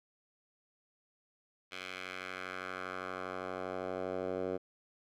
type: tone with band-pass filter sweep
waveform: 10% pulse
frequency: 92.5 Hz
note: F#2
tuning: in tune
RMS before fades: -40 dBFS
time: 1.71-4.58 s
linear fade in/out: 20 ms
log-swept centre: 2700 to 480 Hz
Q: 1.5
effects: none